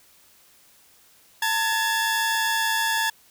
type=tone pair together; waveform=sawtooth; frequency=898.4 / 1696 Hz; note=A5 / G#6; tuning=+36 / +36 cents; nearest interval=major seventh; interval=1100 cents; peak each=-21 / -20 dBFS; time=1.42-3.1 s; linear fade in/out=5 ms; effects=white hiss -56 dBFS RMS until 3.3 s